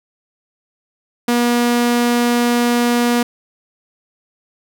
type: tone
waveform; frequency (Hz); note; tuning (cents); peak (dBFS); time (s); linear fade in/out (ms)
sawtooth; 240; B3; -49; -9; 1.28-3.23; 5
effects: none